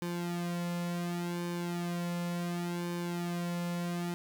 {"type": "tone with flanger", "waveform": "sawtooth", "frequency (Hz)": 173.8, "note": "F3", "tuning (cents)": -8, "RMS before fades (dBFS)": -35, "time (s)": [0.02, 4.14], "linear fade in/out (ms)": 0, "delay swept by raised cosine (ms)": [1.5, 2.6], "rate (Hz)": 0.69, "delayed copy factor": -0.85, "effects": []}